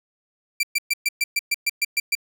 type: tone bursts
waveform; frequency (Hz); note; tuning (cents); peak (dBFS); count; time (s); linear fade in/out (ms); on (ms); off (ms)
sawtooth; 2349; D7; 0; -15; 11; 0.6-2.152; 5; 32; 120
effects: none